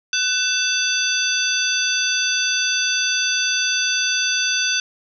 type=tone cluster; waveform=sine; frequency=1504 / 2662 / 3472 / 4634 / 6040 Hz; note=F#6 / E7 / A7 / D8 / F#8; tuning=+28 / +16 / -24 / -24 / +35 cents; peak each=-24 dBFS; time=0.13-4.8 s; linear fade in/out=2 ms; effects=none